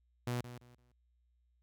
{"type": "tone with echo", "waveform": "sawtooth", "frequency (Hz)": 122, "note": "B2", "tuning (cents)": -21, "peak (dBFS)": -30, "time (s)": [0.27, 0.41], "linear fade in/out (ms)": 5, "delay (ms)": 170, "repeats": 3, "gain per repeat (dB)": -12, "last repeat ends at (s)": 0.92, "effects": ["added 60 Hz sine -70 dBFS peak until 1.62 s"]}